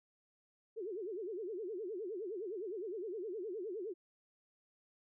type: tone with vibrato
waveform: sine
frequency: 398.2 Hz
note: G4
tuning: 27 cents sharp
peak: -39 dBFS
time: 0.76-3.94 s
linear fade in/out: 20 ms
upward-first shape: sine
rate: 9.7 Hz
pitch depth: 240 cents each way
effects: none